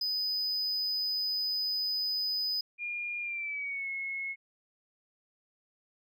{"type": "tone", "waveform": "triangle", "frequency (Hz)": 4997, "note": "D#8", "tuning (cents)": 7, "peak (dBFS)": -28, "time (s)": [0.01, 2.61], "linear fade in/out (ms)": 5}
{"type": "tone with pitch glide", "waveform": "sine", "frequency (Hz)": [2417, 2178], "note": ["D7", "C#7"], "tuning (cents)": [49, -31], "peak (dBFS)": -33, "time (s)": [2.78, 4.36], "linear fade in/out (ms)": 50, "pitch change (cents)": -180, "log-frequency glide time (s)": [3.21, 3.89]}
{"effects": []}